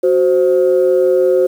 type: tone pair together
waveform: sine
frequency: 370 / 524.3 Hz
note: F#4 / C5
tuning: 0 / +3 cents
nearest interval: tritone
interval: 603 cents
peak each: -11 dBFS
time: 0.03-1.47 s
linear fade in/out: 10 ms
effects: tanh soft clip ceiling -3 dBFS + 7-bit